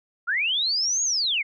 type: linear two-way sweep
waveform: sine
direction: up then down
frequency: 1329 to 6740 to 2033 Hz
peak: -21 dBFS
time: 0.27-1.43 s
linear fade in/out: 20 ms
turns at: 1.03 s
effects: none